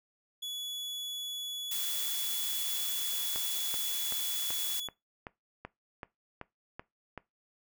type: tone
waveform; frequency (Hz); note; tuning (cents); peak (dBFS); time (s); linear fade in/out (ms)
40% pulse; 3400; G#7; +40; -35; 0.42-4.88; 10
type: noise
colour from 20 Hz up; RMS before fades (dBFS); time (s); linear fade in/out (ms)
blue; -35; 1.71-4.8; 5
type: click train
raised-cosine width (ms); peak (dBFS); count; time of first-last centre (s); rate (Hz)
0.5; -25; 11; 3.36-7.177; 2.62
effects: noise-tail reverb RT60 0.2 s tail -20 dB re dry